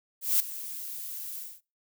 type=noise with ADSR envelope; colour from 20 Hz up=violet; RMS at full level=-22 dBFS; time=0.21-1.61 s; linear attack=190 ms; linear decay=4 ms; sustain=-16 dB; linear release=230 ms; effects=noise-tail reverb RT60 0.3 s tail -24 dB re dry